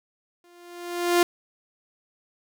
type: tone with exponential growth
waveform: sawtooth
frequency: 349.2 Hz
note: F4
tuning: in tune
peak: -11 dBFS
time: 0.44-1.23 s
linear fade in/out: 2 ms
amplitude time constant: 170 ms
effects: none